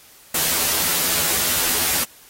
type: noise with comb filter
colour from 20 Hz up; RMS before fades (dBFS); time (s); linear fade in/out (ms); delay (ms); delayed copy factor
white; -20; 0.34-2.04; 5; 12; +0.85
effects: white hiss -48 dBFS RMS until 2.29 s + AAC 48 kbps